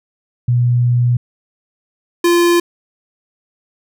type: tone pair in turn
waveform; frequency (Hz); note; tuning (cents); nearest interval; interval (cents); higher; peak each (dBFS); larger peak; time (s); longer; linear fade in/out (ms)
sine / square; 121.8 / 345.5; B2 / F4; -24 / -19; octave + tritone; 1805; second; -10; neither; 0.48-1.17 / 2.24-2.6; first; 5
effects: none